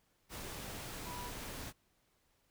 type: tone in noise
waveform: sine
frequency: 978 Hz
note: B5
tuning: 17 cents flat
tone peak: -45 dBFS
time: 1.04-1.32 s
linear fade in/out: 50 ms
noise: pink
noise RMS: -45 dBFS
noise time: 0.29-1.73 s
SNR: -3 dB
effects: pink hiss -75 dBFS RMS until 2.5 s